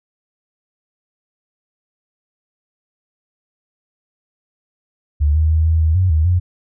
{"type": "tone with pitch steps", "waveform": "sine", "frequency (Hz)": [73.5, 78.4, 79.4, 80.7, 79.4, 92.5, 78.3, 89.3], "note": ["D2", "D#2", "D#2", "E2", "D#2", "F#2", "D#2", "F2"], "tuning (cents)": [2, 14, 36, -36, 36, 0, 11, 39], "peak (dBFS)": -11, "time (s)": [5.2, 6.4], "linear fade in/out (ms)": 20, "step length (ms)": 150, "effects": []}